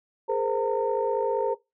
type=tone cluster; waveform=sine; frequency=413.5 / 464 / 519 / 911 Hz; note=G#4 / A#4 / C5 / A#5; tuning=-8 / -8 / -14 / -40 cents; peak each=-28 dBFS; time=0.28-1.55 s; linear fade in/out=20 ms; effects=noise-tail reverb RT60 0.2 s tail -20 dB re dry + tanh soft clip ceiling -13 dBFS